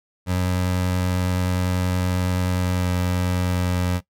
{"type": "tone with pitch glide", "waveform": "25% pulse", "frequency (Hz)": [91, 89.9], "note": ["F#2", "F#2"], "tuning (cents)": [-28, -49], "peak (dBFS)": -16, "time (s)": [0.26, 4.01], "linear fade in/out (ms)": 50, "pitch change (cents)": -21, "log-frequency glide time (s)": [2.54, 2.94], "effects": ["noise-tail reverb RT60 0.1 s tail -18 dB re dry"]}